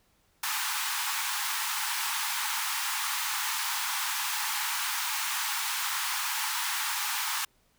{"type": "high-pass noise", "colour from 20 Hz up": "pink", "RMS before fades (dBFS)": -31, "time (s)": [0.43, 7.45], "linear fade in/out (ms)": 5, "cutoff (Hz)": 820, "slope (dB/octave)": 96, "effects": ["pink hiss -68 dBFS RMS until 7.78 s"]}